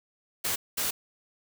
white noise bursts at uneven times, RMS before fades -29 dBFS, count 2, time 0.44-0.56 / 0.77-0.91 s, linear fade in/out 10 ms, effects none

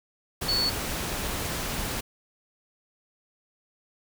sine tone in noise, 4435 Hz, C#8, in tune, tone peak -23 dBFS, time 0.48-0.7 s, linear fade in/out 10 ms, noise pink, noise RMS -31 dBFS, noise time 0.41-2.01 s, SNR +5 dB, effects none

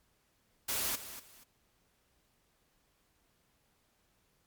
white noise with echo, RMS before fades -34 dBFS, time 0.68-0.96 s, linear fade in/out 10 ms, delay 240 ms, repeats 2, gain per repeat -12 dB, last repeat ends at 1.44 s, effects pink hiss -73 dBFS RMS until 4.46 s + MP3 96 kbps

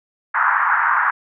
white band-pass noise, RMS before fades -17 dBFS, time 0.34-1.11 s, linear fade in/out 10 ms, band 890 to 1700 Hz, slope 48 dB/octave, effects none

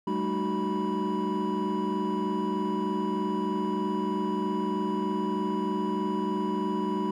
triangle tone cluster, 192.7 / 215.9 / 307.8 / 374.6 / 982 Hz, G3 / A3 / D#4 / F#4 / B5, -29 / -33 / -19 / +21 / -10 cents, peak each -30 dBFS, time 0.07-7.11 s, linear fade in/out 5 ms, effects tanh soft clip ceiling -18 dBFS

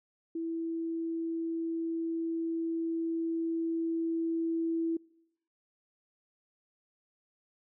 sine tone with level ramp, 329.6 Hz, E4, in tune, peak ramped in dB -32 to -28 dBFS, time 0.35-4.97 s, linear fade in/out 5 ms, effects noise-tail reverb RT60 0.9 s tail -26 dB re dry

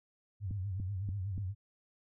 sine tone with vibrato, 96.7 Hz, G2, 23 cents flat, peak -34 dBFS, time 0.4-1.55 s, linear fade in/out 50 ms, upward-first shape sine, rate 8.2 Hz, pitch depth 120 cents each way
click train, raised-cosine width 5 ms, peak -28 dBFS, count 4, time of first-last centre 0.51-1.38 s, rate 3.45 Hz
effects none

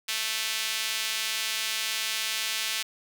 sawtooth tone with high-pass filter, 220.1 Hz, A3, 1 cent sharp, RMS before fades -30 dBFS, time 0.08-2.83 s, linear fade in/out 10 ms, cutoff 2800 Hz, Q 1.2, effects none

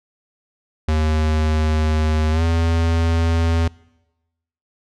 square tone with pitch glide, 77.78 to 82.88 Hz, D#2 to E2, 0 to +10 cents, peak -16 dBFS, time 0.88-3.68 s, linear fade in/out 5 ms, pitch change +110 cents, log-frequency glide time 2.31-2.43 s, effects noise-tail reverb RT60 1.0 s tail -24 dB re dry + low-pass 6000 Hz 12 dB/octave

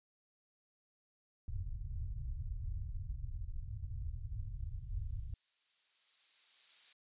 pink low-pass noise, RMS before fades -41 dBFS, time 1.48-5.34 s, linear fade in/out 2 ms, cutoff 120 Hz, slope 48 dB/octave
violet noise with exponential growth, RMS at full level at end -45 dBFS, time 3.57-6.93 s, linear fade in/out 5 ms, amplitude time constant 730 ms
effects resampled to 8000 Hz

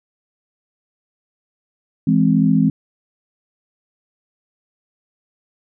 sine chord, E augmented, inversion none, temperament equal, 164.81 / 207.7 / 261.6 Hz, E3 / G#3 / B#3, 0 / 0 / 0 cents, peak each -16 dBFS, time 2.07-2.7 s, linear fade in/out 5 ms, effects none

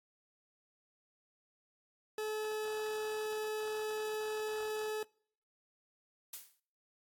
40% pulse tone, 430 Hz, A4, 40 cents flat, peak -35 dBFS, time 2.18-5.03 s, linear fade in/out 2 ms
blue noise with exponential decay, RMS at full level -40 dBFS, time 6.33-6.6 s, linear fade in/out 5 ms, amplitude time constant 57 ms
effects noise-tail reverb RT60 0.6 s tail -26 dB re dry + AAC 64 kbps

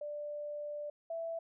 sine tone pair in turn, 590 / 662.3 Hz, D5 / E5, +8 / +8 cents, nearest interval major second, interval 200 cents, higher second, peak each -38 / -36 dBFS, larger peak second, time 0.01-0.9 / 1.1-1.39 s, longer first, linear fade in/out 5 ms, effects none

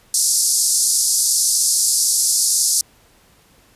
white band-pass noise, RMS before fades -17 dBFS, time 0.14-2.81 s, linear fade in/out 2 ms, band 4700 to 11000 Hz, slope 48 dB/octave, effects pink hiss -53 dBFS RMS until 3.75 s + resampled to 32000 Hz

